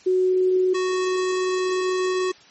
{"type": "tone pair in turn", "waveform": ["sine", "square"], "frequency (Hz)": [370, 370], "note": ["F#4", "F#4"], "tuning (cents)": [0, 0], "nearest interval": "unison", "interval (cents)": 0, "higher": "neither", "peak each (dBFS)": [-16, -21], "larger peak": "first", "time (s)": [[0.06, 0.74], [0.74, 2.32]], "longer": "second", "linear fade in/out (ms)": 10, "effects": ["white hiss -50 dBFS RMS until 2.5 s", "MP3 32 kbps"]}